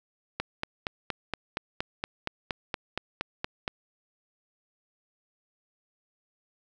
click train, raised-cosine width 0.3 ms, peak -13 dBFS, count 15, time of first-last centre 0.4-3.679 s, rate 4.27 Hz, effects none

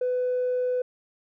triangle tone with tanh clipping, 500 Hz, B4, 21 cents sharp, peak -23 dBFS, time 0.01-0.82 s, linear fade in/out 5 ms, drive 5 dB, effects none

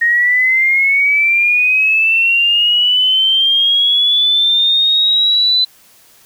sine linear sweep, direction up, 1859 to 4022 Hz, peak -9 dBFS, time 0.01-5.65 s, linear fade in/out 10 ms, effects white hiss -47 dBFS RMS until 6.25 s

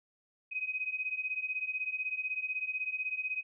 sine beating tone pair, 2507 / 2523 Hz, D#7 / D#7, +12 / +23 cents, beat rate 16 Hz, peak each -37 / -35 dBFS, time 0.51-3.43 s, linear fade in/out 20 ms, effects none

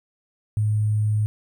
sine tone with sample-and-hold, 106.4 Hz, G#2, 42 cents sharp, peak -18 dBFS, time 0.57-1.26 s, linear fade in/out 0 ms, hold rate 8820 Hz, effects none

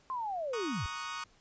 sine linear sweep, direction down, 1066 to 65.41 Hz, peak -33 dBFS, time 0.1-0.86 s, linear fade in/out 0 ms
sawtooth chord, D# minor seventh, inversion second, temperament equal, 932.3 / 1108.7 / 1244.5 / 1480 Hz, A#5 / C#6 / D#6 / F#6, 0 / 0 / 0 / 0 cents, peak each -42 / -39 / -37 / -41 dBFS, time 0.53-1.24 s, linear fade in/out 5 ms
effects pink hiss -65 dBFS RMS until 1.4 s + resampled to 16000 Hz

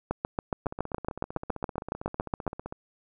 two click trains, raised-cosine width 1 ms, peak -22 / -13 dBFS, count 33 / 18, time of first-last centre 0.66-2.725 / 0.11-2.478 s, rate 15.5 / 7.18 Hz, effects none

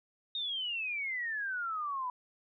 sine exponential sweep, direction down, 3729 to 980 Hz, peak -33 dBFS, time 0.35-2.1 s, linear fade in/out 2 ms, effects none

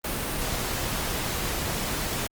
pink noise, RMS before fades -29 dBFS, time 0.04-2.27 s, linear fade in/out 5 ms, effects Opus 32 kbps

